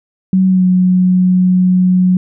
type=tone with pitch glide; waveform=sine; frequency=188 to 183.07 Hz; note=F#3 to F#3; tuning=+28 to -18 cents; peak=-7 dBFS; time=0.33-2.17 s; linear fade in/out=2 ms; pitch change=-46 cents; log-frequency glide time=0.47-0.65 s; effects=none